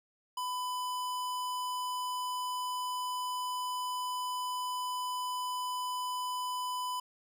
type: tone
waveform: square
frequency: 1000 Hz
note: B5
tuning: 21 cents sharp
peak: -34 dBFS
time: 0.37-7 s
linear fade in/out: 5 ms
effects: none